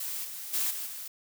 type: noise with level steps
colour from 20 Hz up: blue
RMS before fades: -35 / -40 / -29 / -36 / -40 dBFS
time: 0-1.08 s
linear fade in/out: 5 ms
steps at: 0.24 / 0.53 / 0.7 / 0.86 s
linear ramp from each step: 10 ms
effects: none